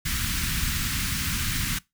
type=band-stop noise; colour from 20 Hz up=pink; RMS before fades=-27 dBFS; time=0.05-1.79 s; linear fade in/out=10 ms; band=230 to 1400 Hz; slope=24 dB/octave; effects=noise-tail reverb RT60 0.2 s tail -22 dB re dry